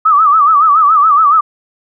sine tone with vibrato, 1222 Hz, D#6, 32 cents flat, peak -5 dBFS, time 0.05-1.41 s, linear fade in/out 10 ms, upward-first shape sine, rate 7.1 Hz, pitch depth 130 cents each way, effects none

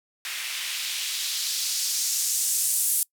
blue noise with band-pass filter sweep, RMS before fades -27 dBFS, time 0.25-3.03 s, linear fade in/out 0 ms, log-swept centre 2100 to 10000 Hz, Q 1.4, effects noise-tail reverb RT60 0.1 s tail -24 dB re dry

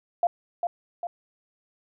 sine tone with echo, 694 Hz, F5, 11 cents flat, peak -18 dBFS, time 0.23-0.27 s, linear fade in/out 2 ms, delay 400 ms, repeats 2, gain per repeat -5 dB, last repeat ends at 1.07 s, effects none

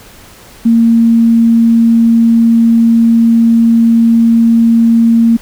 sine tone, 230 Hz, A#3, 23 cents flat, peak -4 dBFS, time 0.65-5.37 s, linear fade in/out 10 ms, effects pink hiss -37 dBFS RMS until 5.41 s

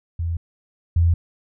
sine tone pair in turn, 84 / 84.54 Hz, E2 / E2, +33 / +44 cents, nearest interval unison, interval 11 cents, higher second, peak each -21 / -13 dBFS, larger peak second, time 0.19-0.37 / 0.96-1.14 s, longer neither, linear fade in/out 5 ms, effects none

